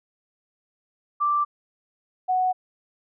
sine tone pair in turn, 1174.7 / 740 Hz, D6 / F#5, 0 / 0 cents, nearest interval minor sixth, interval 800 cents, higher first, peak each -19 dBFS, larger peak neither, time 1.2-1.45 / 2.28-2.53 s, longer neither, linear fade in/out 20 ms, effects none

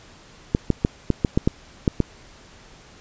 clicks, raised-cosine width 3 ms, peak -4 dBFS, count 9, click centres 0.549 / 0.703 / 0.849 / 1.103 / 1.248 / 1.375 / 1.475 / 1.878 / 2.003 s, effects pink hiss -48 dBFS RMS until 3 s + resampled to 16000 Hz

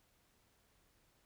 silence, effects pink hiss -73 dBFS RMS until 1.25 s

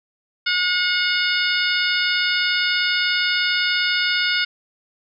harmonic tone with a mistuned harmonic, 723 Hz, F#5, 40 cents flat, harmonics 2 / 3 / 4 / 5 / 6 / 7, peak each -22 / -24 / -25 / -26 / -27 / -27 dBFS, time 0.46-4.45 s, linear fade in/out 10 ms, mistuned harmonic 6, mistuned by +42 cents, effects none

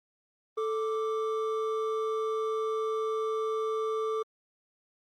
triangle tone pair together, 440 / 1174.7 Hz, A4 / D6, 0 / 0 cents, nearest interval octave + perfect fourth, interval 1700 cents, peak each -27 / -33 dBFS, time 0.57-4.23 s, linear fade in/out 10 ms, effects Opus 32 kbps

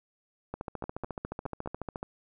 two click trains, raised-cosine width 1 ms, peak -22 / -21 dBFS, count 5 / 22, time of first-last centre 0.84-1.66 / 0.54-2.029 s, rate 4.88 / 14.1 Hz, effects none

